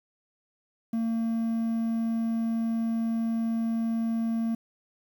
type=tone; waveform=triangle; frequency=227.7 Hz; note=A#3; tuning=40 cents flat; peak=-23 dBFS; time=0.93-4.55 s; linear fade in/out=5 ms; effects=9-bit